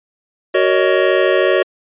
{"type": "chord", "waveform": "square", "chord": "D# minor seventh", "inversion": "first", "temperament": "just", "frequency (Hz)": [373.4, 466.7, 560, 622.3], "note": ["F#4", "A#4", "C#5", "D#5"], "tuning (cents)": [16, 2, 18, 0], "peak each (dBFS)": [-16, -20, -17, -19], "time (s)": [0.54, 1.63], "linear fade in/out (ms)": 10, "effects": ["resampled to 8000 Hz"]}